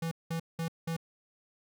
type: tone bursts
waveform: square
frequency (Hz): 164.81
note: E3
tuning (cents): 0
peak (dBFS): -32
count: 4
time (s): 0.02-0.966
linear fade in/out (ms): 5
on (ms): 94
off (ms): 190
effects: none